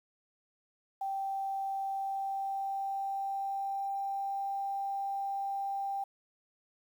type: tone with pitch glide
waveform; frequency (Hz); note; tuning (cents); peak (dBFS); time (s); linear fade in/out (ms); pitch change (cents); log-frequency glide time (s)
sine; 781 to 789.6; G5 to G5; -7 to +12; -32; 1.01-6.04; 5; +19; 1.89-4.57
effects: 10-bit